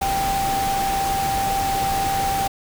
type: tone in noise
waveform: sine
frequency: 784 Hz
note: G5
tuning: in tune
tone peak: -20 dBFS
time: 0.01-2.48 s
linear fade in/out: 10 ms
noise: pink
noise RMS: -27 dBFS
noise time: 0.01-2.48 s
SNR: +4 dB
effects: none